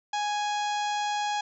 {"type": "harmonic tone with a mistuned harmonic", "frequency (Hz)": 830.6, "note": "G#5", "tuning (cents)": 0, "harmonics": [1, 2, 3, 4, 5, 6, 7, 8, 9], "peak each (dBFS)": [-27, -37, -40, -38, -43, -45, -47, -45, -51], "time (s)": [0.13, 1.41], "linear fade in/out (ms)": 5, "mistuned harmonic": 9, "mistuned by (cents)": -38, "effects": []}